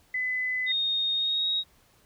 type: tone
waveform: sine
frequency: 2012 Hz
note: B6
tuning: 32 cents sharp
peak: -26 dBFS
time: 0.14-0.72 s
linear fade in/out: 5 ms
type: tone with pitch glide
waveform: sine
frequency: 3703 to 3783 Hz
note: A#7 to A#7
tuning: -12 to +25 cents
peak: -24 dBFS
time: 0.66-1.64 s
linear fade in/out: 50 ms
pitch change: +37 cents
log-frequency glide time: 1.14-1.49 s
effects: pink hiss -62 dBFS RMS until 2.05 s